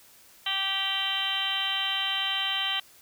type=harmonic tone with a mistuned harmonic; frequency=389.4 Hz; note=G4; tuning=12 cents flat; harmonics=2 / 3 / 4 / 5 / 6 / 7 / 8 / 9 / 10; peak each=-38 / -38 / -39 / -36 / -40 / -35 / -28 / -40 / -36 dBFS; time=0.46-2.8 s; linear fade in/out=5 ms; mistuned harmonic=7; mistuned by=+21 cents; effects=white hiss -55 dBFS RMS until 3.01 s